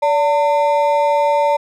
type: ring-modulated tone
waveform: triangle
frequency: 740 Hz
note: F#5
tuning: in tune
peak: -7 dBFS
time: 0.02-1.57 s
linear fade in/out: 10 ms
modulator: 163 Hz
effects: none